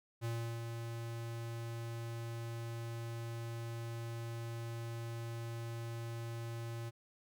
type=tone with ADSR envelope; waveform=square; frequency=116 Hz; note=A#2; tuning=8 cents flat; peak=-36 dBFS; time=0.21-6.91 s; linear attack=38 ms; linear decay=350 ms; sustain=-5 dB; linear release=29 ms; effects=none